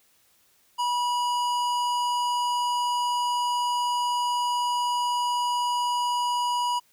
sine tone with hard clipping, 972 Hz, B5, 28 cents flat, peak -25 dBFS, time 0.78-6.8 s, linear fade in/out 20 ms, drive 15 dB, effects white hiss -63 dBFS RMS until 6.92 s

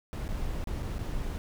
brown noise with dropouts, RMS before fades -33 dBFS, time 0.13-1.38 s, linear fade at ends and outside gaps 0 ms, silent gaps 0.281-0.289 / 0.641-0.672 / 0.824-0.828 / 0.983-0.991 s, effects none

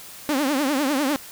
sawtooth tone with vibrato, 280 Hz, C#4, 18 cents sharp, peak -16 dBFS, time 0.29-1.16 s, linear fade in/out 0 ms, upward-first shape triangle, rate 10 Hz, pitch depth 190 cents each way, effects white hiss -41 dBFS RMS until 1.31 s

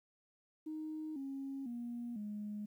sine tone with pitch steps, 311.1 / 272.4 / 238.5 / 208.8 Hz, D#4 / C#4 / A#3 / G#3, 0 / -30 / +40 / +10 cents, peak -39 dBFS, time 0.66-2.66 s, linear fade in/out 10 ms, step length 500 ms, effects tanh soft clip ceiling -35 dBFS + 12-bit

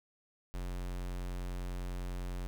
square tone, 45 Hz, F#1, 47 cents flat, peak -37 dBFS, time 0.54-2.47 s, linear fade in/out 0 ms, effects none

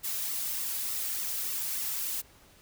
blue noise with flanger, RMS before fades -33 dBFS, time 0.03-2.22 s, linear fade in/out 20 ms, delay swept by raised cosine 1.2 to 2.9 ms, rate 3.4 Hz, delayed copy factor -0.65, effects pink hiss -58 dBFS RMS until 2.61 s

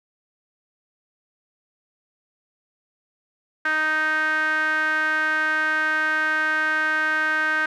sawtooth tone with band-pass filter, 311.1 Hz, D#4, in tune, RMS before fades -22 dBFS, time 3.65-7.66 s, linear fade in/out 5 ms, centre 1600 Hz, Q 6.8, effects none

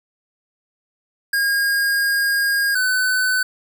square tone pair in turn, 1625 / 1509.1 Hz, G#6 / F#6, -38 / +34 cents, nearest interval minor second, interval 128 cents, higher first, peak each -17 dBFS, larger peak neither, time 1.33-2.75 / 2.75-3.43 s, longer first, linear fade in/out 5 ms, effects none

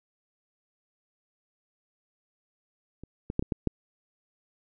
clicks, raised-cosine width 3 ms, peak -29 / -19 / -11 / -18 / -14 / -11 dBFS, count 6, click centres 3.036 / 3.301 / 3.394 / 3.425 / 3.522 / 3.673 s, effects none

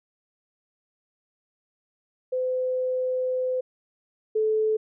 sine tone pair in turn, 510 / 434.6 Hz, C5 / A4, -44 / -21 cents, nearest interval minor third, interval 277 cents, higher first, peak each -23 / -20 dBFS, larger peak second, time 2.32-3.61 / 4.35-4.77 s, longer first, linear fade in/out 10 ms, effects none

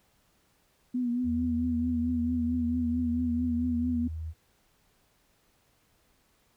sine tone with vibrato, 244.2 Hz, B3, 19 cents flat, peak -26 dBFS, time 0.94-4.08 s, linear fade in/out 10 ms, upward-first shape triangle, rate 4.5 Hz, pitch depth 59 cents each way
sine tone, 79.9 Hz, D#2, 47 cents sharp, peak -33 dBFS, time 1.23-4.34 s, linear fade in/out 50 ms
effects pink hiss -68 dBFS RMS until 6.56 s

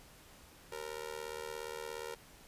sawtooth tone with amplitude modulation, 465.3 Hz, A#4, 3 cents flat, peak -33 dBFS, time 0.72-2.15 s, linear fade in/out 5 ms, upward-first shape sine, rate 77.1 Hz, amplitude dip 100%, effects pink hiss -58 dBFS RMS until 2.47 s + resampled to 32000 Hz

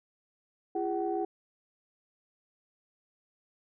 sine tone cluster, 340.7 / 407.4 / 755 Hz, F4 / G#4 / F#5, -43 / -33 / +35 cents, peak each -32 / -33 / -33 dBFS, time 0.75-1.25 s, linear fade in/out 5 ms, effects tanh soft clip ceiling -19 dBFS

